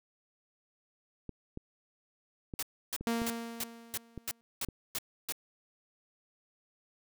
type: clicks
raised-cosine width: 3 ms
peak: -27 dBFS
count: 7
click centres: 1.293 / 1.574 / 2.538 / 3.01 / 3.218 / 4.177 / 4.687 s
type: noise bursts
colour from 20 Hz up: white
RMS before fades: -35 dBFS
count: 9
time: 2.59-5.323 s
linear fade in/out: 2 ms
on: 37 ms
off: 300 ms
type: tone with exponential decay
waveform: sawtooth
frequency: 231.7 Hz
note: A#3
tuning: 10 cents flat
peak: -24 dBFS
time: 3.07-4.41 s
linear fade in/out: 0 ms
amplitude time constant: 290 ms
effects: none